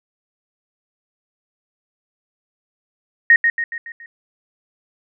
sine tone with echo, 1862 Hz, A#6, 2 cents flat, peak -6 dBFS, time 3.3-3.36 s, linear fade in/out 2 ms, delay 140 ms, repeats 5, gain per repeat -6 dB, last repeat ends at 4.06 s, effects none

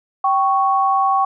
sine tone pair together, 778.1 / 1108.7 Hz, G5 / C#6, -13 / 0 cents, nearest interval tritone, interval 613 cents, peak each -16 dBFS, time 0.24-1.25 s, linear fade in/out 5 ms, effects none

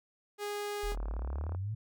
sawtooth tone, 412.1 Hz, G#4, 13 cents flat, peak -31 dBFS, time 0.38-0.96 s, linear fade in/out 50 ms
sine exponential sweep, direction up, 37.13 to 113.3 Hz, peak -33 dBFS, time 0.83-1.75 s, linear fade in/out 10 ms
click train, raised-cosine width 1 ms, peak -30 dBFS, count 24, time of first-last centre 0.92-1.548 s, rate 36.6 Hz
effects none

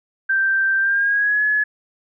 sine tone with pitch glide, 1568 to 1700.1 Hz, G6 to G#6, 0 to +40 cents, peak -15 dBFS, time 0.29-1.64 s, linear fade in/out 10 ms, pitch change +140 cents, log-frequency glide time 0.78-1.43 s, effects none

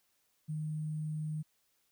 sine tone with sample-and-hold, 154.4 Hz, D#3, 13 cents flat, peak -34 dBFS, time 0.48-1.43 s, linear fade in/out 20 ms, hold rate 8820 Hz, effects white hiss -75 dBFS RMS until 1.91 s

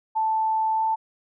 sine tone with pitch glide, 880 to 885.1 Hz, A5 to A5, 0 to +10 cents, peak -20 dBFS, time 0.15-0.96 s, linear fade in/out 20 ms, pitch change +10 cents, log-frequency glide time 0.73-0.83 s, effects none

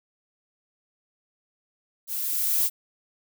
violet noise with level ramp, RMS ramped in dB -31 to -21 dBFS, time 2.07-2.7 s, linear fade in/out 50 ms, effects none

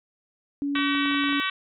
sine tone, 283.6 Hz, C#4, 40 cents sharp, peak -24 dBFS, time 0.62-1.4 s, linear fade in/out 0 ms
harmonic tone, 380 Hz, F#4, 46 cents sharp, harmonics 3 / 4 / 5 / 6 / 7 / 8 / 9 / 10, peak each -30 / -31 / -32 / -33 / -33 / -34 / -35 / -35 dBFS, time 0.75-1.5 s, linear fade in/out 5 ms
clicks, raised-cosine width 0.5 ms, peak -25 dBFS, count 9, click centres 0.756 / 0.79 / 0.95 / 1.057 / 1.113 / 1.145 / 1.239 / 1.292 / 1.327 s
effects none

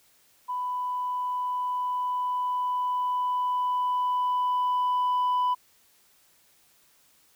sine tone with level ramp, 995 Hz, B5, 13 cents sharp, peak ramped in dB -27 to -19 dBFS, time 0.48-5.55 s, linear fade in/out 20 ms, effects tanh soft clip ceiling -21 dBFS + white hiss -62 dBFS RMS until 7.35 s

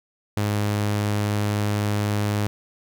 sawtooth tone, 103.83 Hz, G#2, in tune, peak -17 dBFS, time 0.37-2.47 s, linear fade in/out 0 ms, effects none

